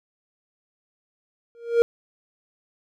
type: tone with exponential growth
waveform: triangle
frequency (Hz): 468.2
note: A#4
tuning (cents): +8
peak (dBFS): -8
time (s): 1.55-1.82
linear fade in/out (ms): 0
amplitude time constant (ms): 58
effects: none